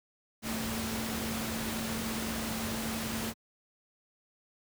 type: tone in noise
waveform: sine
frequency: 224 Hz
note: A3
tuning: 31 cents sharp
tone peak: -36 dBFS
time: 0.42-3.34 s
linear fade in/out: 50 ms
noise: pink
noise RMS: -36 dBFS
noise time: 0.42-3.34 s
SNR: -3 dB
effects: high-pass 60 Hz 12 dB/octave